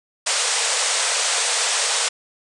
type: band-pass noise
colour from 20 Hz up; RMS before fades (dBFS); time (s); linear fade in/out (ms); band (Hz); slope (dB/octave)
white; -21; 0.26-2.09; 10; 440 to 9300; 96
effects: none